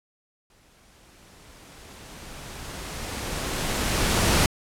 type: noise with exponential growth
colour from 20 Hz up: pink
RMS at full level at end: -19 dBFS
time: 0.5-4.46 s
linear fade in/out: 2 ms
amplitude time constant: 860 ms
effects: low-pass 11000 Hz 12 dB/octave